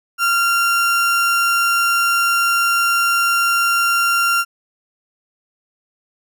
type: tone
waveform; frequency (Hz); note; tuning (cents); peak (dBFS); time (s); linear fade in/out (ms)
35% pulse; 1383; F6; -17; -12; 0.18-4.45; 50
effects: none